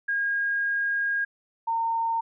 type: tone pair in turn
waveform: sine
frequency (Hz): 1628 / 913.7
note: G#6 / A#5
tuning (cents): -35 / -35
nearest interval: minor seventh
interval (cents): 1000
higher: first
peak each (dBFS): -23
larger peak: neither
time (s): 0.08-1.25 / 1.67-2.21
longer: first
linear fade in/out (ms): 10
effects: none